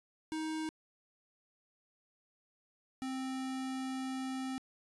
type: tone pair in turn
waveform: square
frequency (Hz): 314.8 / 262.2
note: D#4 / C4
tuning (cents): +20 / +4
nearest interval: minor third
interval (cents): 316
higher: first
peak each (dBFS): -36 / -37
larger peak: first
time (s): 0.32-0.69 / 3.02-4.58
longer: second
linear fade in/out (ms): 0
effects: resampled to 24000 Hz